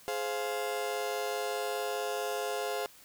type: chord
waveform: 35% pulse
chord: F minor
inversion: first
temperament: just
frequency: 419.1 / 523.8 / 698.5 Hz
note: Ab4 / C5 / F5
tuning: +16 / +2 / 0 cents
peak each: -34 / -35 / -35 dBFS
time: 0.08-2.86 s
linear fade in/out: 0 ms
effects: white hiss -56 dBFS RMS until 3.04 s